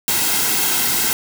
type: noise with comb filter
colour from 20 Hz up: white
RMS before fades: -18 dBFS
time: 0.08-1.13 s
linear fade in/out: 0 ms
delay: 1.7 ms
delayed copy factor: -0.6
effects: none